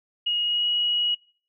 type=tone with pitch glide; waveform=sine; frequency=2881 to 2906 Hz; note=F#7 to F#7; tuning=-47 to -32 cents; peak=-21 dBFS; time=0.26-1.15 s; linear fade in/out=10 ms; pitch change=+15 cents; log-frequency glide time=0.44-0.66 s; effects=noise-tail reverb RT60 0.5 s tail -25 dB re dry